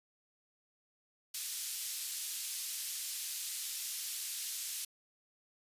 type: band-pass noise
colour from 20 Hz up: white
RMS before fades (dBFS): -40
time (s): 1.34-4.85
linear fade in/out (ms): 5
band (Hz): 3400 to 13000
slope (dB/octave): 12
effects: resampled to 32000 Hz